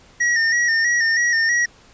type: tone with vibrato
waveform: square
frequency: 1864.7 Hz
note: A#6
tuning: in tune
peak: -16 dBFS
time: 0.2-1.66 s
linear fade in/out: 10 ms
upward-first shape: square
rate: 3.1 Hz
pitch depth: 44 cents each way
effects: pink hiss -50 dBFS RMS until 1.93 s + resampled to 16000 Hz